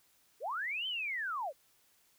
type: linear two-way sweep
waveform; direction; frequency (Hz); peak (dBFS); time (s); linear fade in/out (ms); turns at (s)
sine; up then down; 392 to 3136 to 484.6; -34; 0.4-1.53; 50; 0.87
effects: white hiss -69 dBFS RMS until 2.18 s